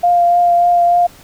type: tone with vibrato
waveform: sine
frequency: 698.5 Hz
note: F5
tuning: in tune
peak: -8 dBFS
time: 0.03-1.07 s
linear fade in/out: 10 ms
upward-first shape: triangle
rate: 3.4 Hz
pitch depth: 16 cents each way
effects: pink hiss -42 dBFS RMS until 1.23 s